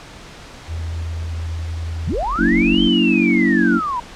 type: tone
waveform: sine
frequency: 82.41 Hz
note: E2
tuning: in tune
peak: -22 dBFS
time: 0.67-2.17 s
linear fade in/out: 50 ms
type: linear two-way sweep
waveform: sine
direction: up then down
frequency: 102.1 to 3157 to 929 Hz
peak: -19 dBFS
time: 2.07-4 s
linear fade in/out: 5 ms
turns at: 2.83 s
type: tone bursts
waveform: sine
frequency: 42.29 Hz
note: E1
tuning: 45 cents sharp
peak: -23 dBFS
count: 6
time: 2.13-2.875 s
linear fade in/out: 0 ms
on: 100 ms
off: 29 ms
type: chord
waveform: sine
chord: F# dominant seventh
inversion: none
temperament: equal with one note detuned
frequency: 185 / 233.1 / 283.8 / 329.6 Hz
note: F#3 / A#3 / C#4 / E4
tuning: 0 / 0 / +41 / 0 cents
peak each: -20 / -17 / -19 / -18 dBFS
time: 2.37-3.81 s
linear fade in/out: 50 ms
effects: pink hiss -38 dBFS RMS until 4.15 s + low-pass 6000 Hz 12 dB/octave